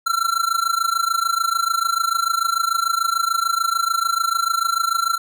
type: tone with amplitude modulation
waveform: square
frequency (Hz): 1355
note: E6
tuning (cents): +47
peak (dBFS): -15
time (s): 0.06-5.18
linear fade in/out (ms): 10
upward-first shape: sine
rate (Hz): 26.8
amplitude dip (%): 85
effects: none

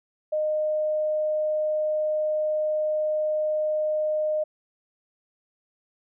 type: tone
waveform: sine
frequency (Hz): 614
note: D#5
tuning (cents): -23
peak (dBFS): -22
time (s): 0.32-4.44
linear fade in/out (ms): 10
effects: none

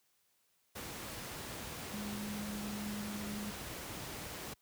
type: tone in noise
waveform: sine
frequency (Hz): 207.7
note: G#3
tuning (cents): 0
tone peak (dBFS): -40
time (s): 1.93-3.51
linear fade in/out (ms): 10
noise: pink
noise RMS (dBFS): -44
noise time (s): 0.75-4.54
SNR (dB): +1
effects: white hiss -75 dBFS RMS until 4.61 s + high-pass 60 Hz 12 dB/octave

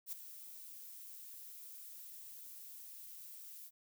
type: noise with ADSR envelope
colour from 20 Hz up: violet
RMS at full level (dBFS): -41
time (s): 0.06-3.71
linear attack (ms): 64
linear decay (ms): 9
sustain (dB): -11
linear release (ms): 48
effects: none

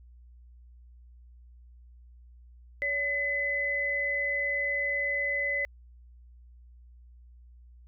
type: tone pair together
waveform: sine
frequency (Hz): 567 / 2018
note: C#5 / B6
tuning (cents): +39 / +37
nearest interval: octave + minor seventh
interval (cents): 2198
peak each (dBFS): -35 / -27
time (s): 2.82-5.65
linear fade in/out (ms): 0
effects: added 60 Hz sine -50 dBFS peak until 7.87 s

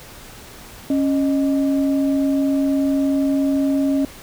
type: tone pair together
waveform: sine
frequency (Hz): 275.5 / 618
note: C#4 / D#5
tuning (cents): -11 / -12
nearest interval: octave + major second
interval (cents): 1399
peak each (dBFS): -15 / -25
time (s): 0.9-4.05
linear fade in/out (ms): 2
effects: tanh soft clip ceiling -9 dBFS + pink hiss -40 dBFS RMS until 4.22 s

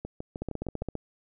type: two click trains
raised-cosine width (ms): 2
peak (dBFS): -19 / -22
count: 9 / 6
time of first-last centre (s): 0.42-0.953 / 0.05-0.822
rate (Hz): 15 / 6.48
effects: none

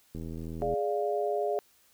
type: click train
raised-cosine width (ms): 3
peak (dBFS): -27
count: 49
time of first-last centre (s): 0.15-0.739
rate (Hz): 81.5
type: chord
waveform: sine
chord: D diminished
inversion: second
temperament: equal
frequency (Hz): 415.3 / 587.3 / 698.5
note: Ab4 / D5 / F5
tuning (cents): 0 / 0 / 0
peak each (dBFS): -30 / -32 / -32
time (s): 0.62-1.59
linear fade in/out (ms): 0
effects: white hiss -64 dBFS RMS until 1.93 s

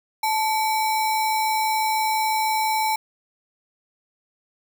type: tone with sample-and-hold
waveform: sine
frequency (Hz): 874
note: A5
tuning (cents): -12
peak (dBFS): -19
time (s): 0.23-2.96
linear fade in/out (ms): 5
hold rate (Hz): 3150
effects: none

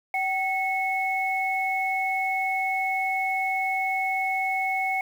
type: tone pair together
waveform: sine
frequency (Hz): 763.9 / 2196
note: G5 / C#7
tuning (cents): -45 / -17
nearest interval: octave + tritone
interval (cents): 1828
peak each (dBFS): -26 / -26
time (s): 0.14-5.01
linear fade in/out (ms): 2
effects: 8-bit

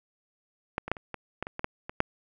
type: clicks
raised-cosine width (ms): 0.5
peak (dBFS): -13 / -21 / -9 / -27 / -20 / -16 / -21 / -19 / -12 / -21 / -7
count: 11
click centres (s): 0.781 / 0.88 / 0.916 / 0.968 / 1.143 / 1.426 / 1.469 / 1.594 / 1.644 / 1.895 / 2.004
effects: none

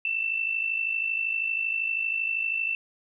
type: tone with amplitude modulation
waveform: sine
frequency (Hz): 2670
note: E7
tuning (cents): +22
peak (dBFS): -22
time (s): 0.05-2.75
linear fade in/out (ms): 2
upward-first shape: sine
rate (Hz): 52.7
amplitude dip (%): 65
effects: none

